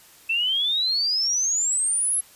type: exponential sweep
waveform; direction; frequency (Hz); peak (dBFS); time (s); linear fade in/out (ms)
sine; up; 2637 to 11175; -20; 0.29-2.21; 10
effects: white hiss -51 dBFS RMS until 2.35 s + resampled to 32000 Hz